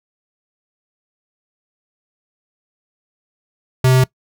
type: tone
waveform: square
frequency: 129.3 Hz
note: C3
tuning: 20 cents flat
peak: -10 dBFS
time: 3.84-4.04 s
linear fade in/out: 5 ms
effects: noise-tail reverb RT60 0.1 s tail -21 dB re dry